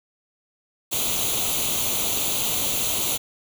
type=noise with comb filter; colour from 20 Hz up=white; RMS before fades=-24 dBFS; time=0.91-3.18 s; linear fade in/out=20 ms; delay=0.29 ms; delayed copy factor=+0.75; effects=none